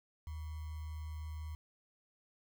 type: tone with sample-and-hold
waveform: sine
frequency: 77.78 Hz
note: D#2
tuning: in tune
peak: -40 dBFS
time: 0.27-1.55 s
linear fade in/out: 0 ms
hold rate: 1050 Hz
effects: none